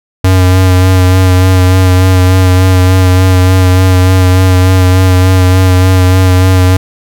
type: tone with vibrato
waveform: square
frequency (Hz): 92.5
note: F#2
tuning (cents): 0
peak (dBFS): -4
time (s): 0.24-6.77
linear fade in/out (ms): 5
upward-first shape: sine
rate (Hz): 3.4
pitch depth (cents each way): 23
effects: none